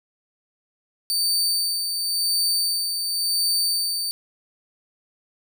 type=tone with tremolo; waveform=sawtooth; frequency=4588 Hz; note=D8; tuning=41 cents flat; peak=-16 dBFS; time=1.1-4.11 s; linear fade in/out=0 ms; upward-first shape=sine; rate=0.93 Hz; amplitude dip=45%; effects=none